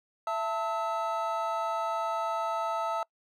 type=tone cluster; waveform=triangle; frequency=667 / 890 / 1296 Hz; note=E5 / A5 / E6; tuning=+20 / +20 / -30 cents; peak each=-31 dBFS; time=0.27-3.03 s; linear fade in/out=2 ms; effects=noise-tail reverb RT60 0.1 s tail -25 dB re dry